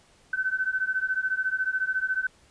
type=beating tone pair; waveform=sine; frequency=1516 / 1530 Hz; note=F#6 / G6; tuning=+42 / -42 cents; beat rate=14 Hz; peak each=-28 / -27 dBFS; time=0.33-2.27 s; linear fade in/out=5 ms; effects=pink hiss -59 dBFS RMS until 2.5 s + resampled to 22050 Hz